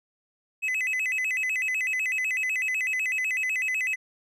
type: tone with vibrato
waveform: triangle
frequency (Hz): 2277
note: C#7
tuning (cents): +46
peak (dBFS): -23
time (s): 0.62-3.96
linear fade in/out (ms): 20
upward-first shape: square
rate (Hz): 8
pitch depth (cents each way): 210
effects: none